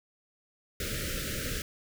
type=band-stop noise; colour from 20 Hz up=pink; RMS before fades=-34 dBFS; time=0.8-1.62 s; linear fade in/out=2 ms; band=600 to 1300 Hz; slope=96 dB/octave; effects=none